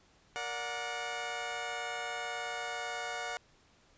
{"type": "chord", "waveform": "15% pulse", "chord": "Bb augmented", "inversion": "none", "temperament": "just", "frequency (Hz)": [466.2, 582.7, 728.4], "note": ["Bb4", "D5", "F#5"], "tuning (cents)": [0, -14, -27], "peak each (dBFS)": [-37, -37, -31], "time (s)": [0.36, 3.37], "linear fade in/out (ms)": 0, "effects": ["pink hiss -65 dBFS RMS until 3.97 s", "resampled to 16000 Hz"]}